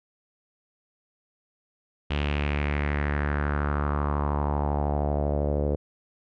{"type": "tone with low-pass filter sweep", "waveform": "sawtooth", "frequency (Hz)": 72.8, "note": "D2", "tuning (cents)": -15, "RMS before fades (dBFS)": -26, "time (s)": [2.1, 5.76], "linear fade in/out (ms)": 10, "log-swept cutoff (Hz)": [3000, 500], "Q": 3.6, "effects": []}